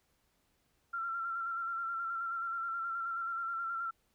sine tone with vibrato, 1362 Hz, F6, 44 cents flat, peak -34 dBFS, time 0.93-3.91 s, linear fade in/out 10 ms, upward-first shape square, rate 9.4 Hz, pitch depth 29 cents each way, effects pink hiss -75 dBFS RMS until 4.14 s

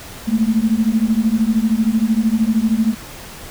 sine beating tone pair, 215.5 / 228.5 Hz, A3 / A#3, -36 / -34 cents, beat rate 13 Hz, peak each -16 dBFS, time 0.27-2.95 s, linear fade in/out 20 ms, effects pink hiss -35 dBFS RMS until 3.5 s

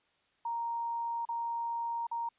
sine tone with dropouts, 932.3 Hz, A#5, in tune, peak -32 dBFS, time 0.45-2.29 s, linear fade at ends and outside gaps 5 ms, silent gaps 1.253-1.288 / 2.069-2.113 s, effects white hiss -72 dBFS RMS until 2.38 s + resampled to 8000 Hz

